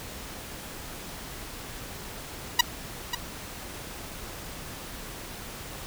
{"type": "tone with echo", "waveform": "10% pulse", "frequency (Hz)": 966, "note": "B5", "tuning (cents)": -39, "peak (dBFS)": -6, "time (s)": [2.59, 2.61], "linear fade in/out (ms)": 5, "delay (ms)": 540, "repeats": 1, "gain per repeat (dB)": -11, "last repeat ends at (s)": 3.15, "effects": ["pink hiss -40 dBFS RMS until 5.86 s"]}